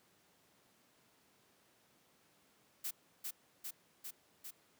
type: noise with echo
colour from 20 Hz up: blue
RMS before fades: -40 dBFS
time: 2.84-2.91 s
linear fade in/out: 10 ms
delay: 400 ms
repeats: 4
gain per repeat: -2 dB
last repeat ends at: 4.51 s
effects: pink hiss -70 dBFS RMS until 4.79 s + high-pass 150 Hz 12 dB/octave